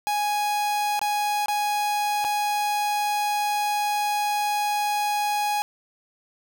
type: tone with dropouts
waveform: 45% pulse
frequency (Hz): 830.6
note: G#5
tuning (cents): 0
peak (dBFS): -22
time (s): 0.07-5.62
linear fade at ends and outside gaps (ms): 0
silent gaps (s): 0.993-1.015 / 1.459-1.483 / 2.243-2.248
effects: none